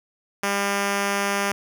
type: tone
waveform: 5% pulse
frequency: 200 Hz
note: G3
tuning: 35 cents sharp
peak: -10 dBFS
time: 0.43-1.52 s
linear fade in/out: 5 ms
effects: none